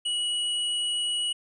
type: tone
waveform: square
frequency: 2923 Hz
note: F#7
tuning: 22 cents flat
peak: -26 dBFS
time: 0.05-1.33 s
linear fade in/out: 10 ms
effects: resampled to 24000 Hz